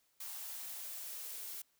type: noise with high-pass filter sweep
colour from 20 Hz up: blue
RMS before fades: -45 dBFS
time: 0.2-1.62 s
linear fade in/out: 5 ms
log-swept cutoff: 820 to 360 Hz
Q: 2.1
effects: white hiss -75 dBFS RMS until 1.79 s